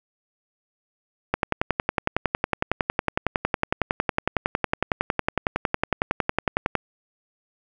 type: click train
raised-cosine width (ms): 0.5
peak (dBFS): -5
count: 60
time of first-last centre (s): 1.34-6.753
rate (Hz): 10.9
effects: none